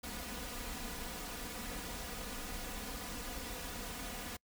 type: noise with comb filter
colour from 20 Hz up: pink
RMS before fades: -43 dBFS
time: 0.03-4.37 s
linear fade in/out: 10 ms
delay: 4.1 ms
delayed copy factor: +0.7
effects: noise-tail reverb RT60 0.1 s tail -26 dB re dry